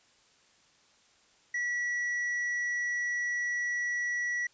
sine tone with tanh clipping, 1940 Hz, B6, 31 cents flat, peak -30 dBFS, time 1.54-4.47 s, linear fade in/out 5 ms, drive 5 dB, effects white hiss -64 dBFS RMS until 4.53 s + resampled to 16000 Hz

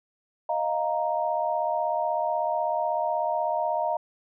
sine chord, Eb suspended second, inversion none, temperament equal, 622.3 / 698.5 / 932.3 Hz, Eb5 / F5 / Bb5, 0 / 0 / 0 cents, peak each -28 dBFS, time 0.49-3.97 s, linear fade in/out 5 ms, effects none

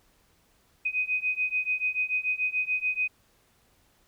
sine beating tone pair, 2500 / 2506.9 Hz, D#7 / D#7, +8 / +12 cents, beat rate 6.9 Hz, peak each -29 / -28 dBFS, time 0.85-3.08 s, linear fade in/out 10 ms, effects pink hiss -65 dBFS RMS until 4.07 s

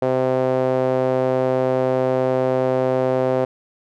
sawtooth tone with band-pass filter, 129.4 Hz, C3, 19 cents flat, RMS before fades -19 dBFS, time 0.02-3.45 s, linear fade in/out 5 ms, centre 540 Hz, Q 2.5, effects none

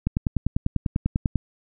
click train, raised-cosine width 5 ms, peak -9 dBFS, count 14, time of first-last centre 0.07-1.357 s, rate 10.1 Hz, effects none

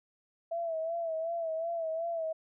sine tone with vibrato, 659.3 Hz, E5, in tune, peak -31 dBFS, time 0.51-2.33 s, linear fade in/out 10 ms, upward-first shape sine, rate 2.7 Hz, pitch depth 57 cents each way, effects none

